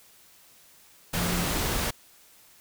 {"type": "tone in noise", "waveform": "sine", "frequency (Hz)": 174.61, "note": "F3", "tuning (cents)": 0, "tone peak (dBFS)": -29, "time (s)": [1.16, 1.45], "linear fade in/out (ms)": 10, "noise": "pink", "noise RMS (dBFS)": -28, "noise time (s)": [1.13, 1.91], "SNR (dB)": -4, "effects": ["white hiss -56 dBFS RMS until 2.6 s"]}